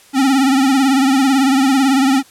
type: tone with vibrato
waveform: square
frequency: 268.5 Hz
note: C4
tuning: 45 cents sharp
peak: -11 dBFS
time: 0.13-2.23 s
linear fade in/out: 50 ms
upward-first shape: triangle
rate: 18 Hz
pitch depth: 94 cents each way
effects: white hiss -46 dBFS RMS until 2.3 s + low-pass 11000 Hz 12 dB/octave